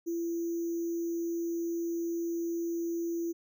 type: tone with sample-and-hold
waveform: sine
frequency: 337.8 Hz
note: E4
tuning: 42 cents sharp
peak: -30 dBFS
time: 0.06-3.33 s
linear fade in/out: 20 ms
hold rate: 6300 Hz
effects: none